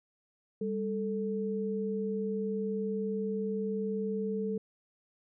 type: tone pair together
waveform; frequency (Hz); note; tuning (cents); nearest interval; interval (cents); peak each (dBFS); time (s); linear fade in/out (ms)
sine; 199.19 / 440; G3 / A4; +28 / 0; octave + major second; 1372; -33 / -33; 0.61-4.58; 5
effects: none